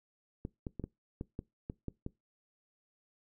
clicks, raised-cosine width 3 ms, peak -25 dBFS, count 9, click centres 0.451 / 0.668 / 0.797 / 0.84 / 1.211 / 1.391 / 1.699 / 1.883 / 2.064 s, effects noise-tail reverb RT60 0.2 s tail -22 dB re dry

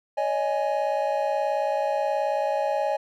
triangle chord, C# suspended second, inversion none, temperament equal with one note detuned, 563.7 / 622.3 / 830.6 Hz, C#5 / D#5 / G#5, +29 / 0 / 0 cents, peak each -25 dBFS, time 0.17-2.97 s, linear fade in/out 10 ms, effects none

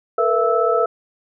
sine tone cluster, 449.5 / 486 / 668 / 1311 Hz, A4 / B4 / E5 / E6, +37 / -28 / +23 / -10 cents, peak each -20 dBFS, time 0.18-0.86 s, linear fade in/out 5 ms, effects none

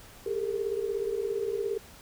sine tone cluster, 399.5 / 416.6 / 455.8 Hz, G4 / G#4 / A#4, +33 / +5 / -39 cents, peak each -31 / -36 / -32 dBFS, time 0.26-1.78 s, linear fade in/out 5 ms, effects pink hiss -51 dBFS RMS until 2.01 s

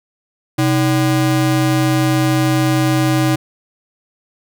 square ring-modulated tone, 222.6 Hz, A3, 20 cents sharp, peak -10 dBFS, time 0.58-3.36 s, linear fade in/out 10 ms, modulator 93.4 Hz, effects none

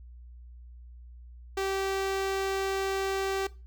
sawtooth tone with notch filter, 387.8 Hz, G4, 19 cents flat, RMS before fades -30 dBFS, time 1.57-3.47 s, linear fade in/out 5 ms, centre 11000 Hz, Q 1.4, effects noise-tail reverb RT60 0.3 s tail -19 dB re dry + added 60 Hz sine -45 dBFS peak until 3.66 s

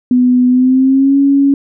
sine tone with pitch glide, 249.3 to 278.2 Hz, B3 to C#4, +16 to +6 cents, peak -6 dBFS, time 0.11-1.54 s, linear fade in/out 2 ms, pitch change +190 cents, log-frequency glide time 0.48-1.18 s, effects none

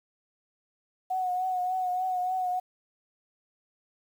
sine tone with vibrato, 736 Hz, F#5, 9 cents flat, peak -26 dBFS, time 1.1-2.6 s, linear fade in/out 10 ms, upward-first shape triangle, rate 3.4 Hz, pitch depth 39 cents each way, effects 9-bit

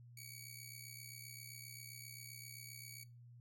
10% pulse tone with amplitude modulation, 2262 Hz, C#7, 34 cents sharp, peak -39 dBFS, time 0.17-3.04 s, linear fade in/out 5 ms, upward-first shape sine, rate 67.6 Hz, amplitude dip 80%, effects noise-tail reverb RT60 0.3 s tail -21 dB re dry + added 120 Hz sine -56 dBFS peak until 3.4 s

